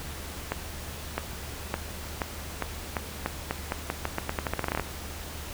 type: accelerating click train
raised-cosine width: 0.5 ms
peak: -12 dBFS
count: 23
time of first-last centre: 0.52-4.797 s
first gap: 660 ms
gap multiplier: 0.85
effects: added 75 Hz sine -41 dBFS peak until 5.53 s + pink hiss -40 dBFS RMS until 5.53 s